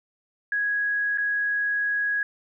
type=tone with dropouts; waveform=sine; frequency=1661.2 Hz; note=G#6; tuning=in tune; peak=-22 dBFS; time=0.52-2.23 s; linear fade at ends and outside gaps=2 ms; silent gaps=1.175-1.182 s; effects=none